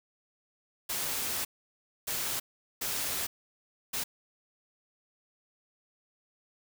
white noise bursts at uneven times, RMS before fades -33 dBFS, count 4, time 0.89-1.45 / 2.07-2.4 / 2.81-3.27 / 3.93-4.04 s, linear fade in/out 10 ms, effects none

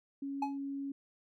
sine tone, 277.2 Hz, C#4, in tune, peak -36 dBFS, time 0.22-0.92 s, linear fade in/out 5 ms
triangle tone with exponential decay, 846 Hz, G#5, 32 cents sharp, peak -26 dBFS, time 0.42-0.58 s, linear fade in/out 5 ms, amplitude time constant 33 ms
effects none

